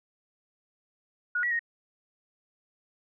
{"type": "tone with pitch steps", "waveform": "sine", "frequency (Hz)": [1452, 1932, 1866], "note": ["F#6", "B6", "A#6"], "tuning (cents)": [-33, -39, 1], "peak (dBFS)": -25, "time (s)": [1.35, 1.593], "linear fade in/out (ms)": 5, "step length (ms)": 81, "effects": []}